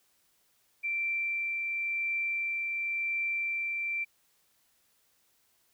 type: tone with tremolo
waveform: sine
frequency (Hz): 2349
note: D7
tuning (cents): 0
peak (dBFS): -28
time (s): 0.83-4.05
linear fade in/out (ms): 20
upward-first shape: triangle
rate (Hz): 0.94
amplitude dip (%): 25
effects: white hiss -70 dBFS RMS until 5.73 s